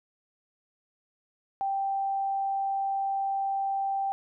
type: tone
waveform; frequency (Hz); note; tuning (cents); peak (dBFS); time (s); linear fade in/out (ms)
sine; 784; G5; 0; -26; 1.61-4.12; 0
effects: none